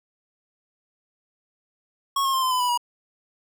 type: tone with pitch steps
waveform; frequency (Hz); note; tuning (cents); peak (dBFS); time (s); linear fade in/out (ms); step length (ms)
square; 1100 / 1076.1 / 1052.8 / 1029.9 / 1007.5 / 985.7 / 964.3; C#6 / C6 / C6 / C6 / B5 / B5 / B5; -14 / +48 / +10 / -28 / +34 / -4 / -42; -21; 2.16-2.776; 5; 88
effects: none